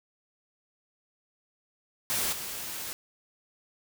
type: noise with level steps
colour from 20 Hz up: white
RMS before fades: -29 / -37 dBFS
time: 2.1-2.93 s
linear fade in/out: 0 ms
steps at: 2.32 s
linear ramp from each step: 10 ms
effects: none